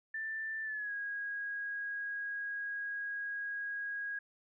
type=tone with pitch glide; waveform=sine; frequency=1773 to 1644.7 Hz; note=A6 to G#6; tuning=+13 to -17 cents; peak=-36 dBFS; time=0.14-4.19 s; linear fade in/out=5 ms; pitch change=-130 cents; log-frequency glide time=0.63-0.93 s; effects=none